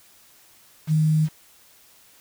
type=tone with quantisation; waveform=sine; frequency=155.56 Hz; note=D#3; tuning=in tune; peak=-16 dBFS; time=0.87-1.29 s; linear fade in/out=50 ms; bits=7; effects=white hiss -54 dBFS RMS until 2.2 s